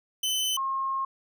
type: tone pair in turn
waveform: sawtooth / sine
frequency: 3039 / 1074.4 Hz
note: F#7 / C6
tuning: +46 / +46 cents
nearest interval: octave + tritone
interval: 1800 cents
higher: first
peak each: -22 / -26 dBFS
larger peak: first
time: 0.23-0.57 / 0.57-1.05 s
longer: second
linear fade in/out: 5 ms
effects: none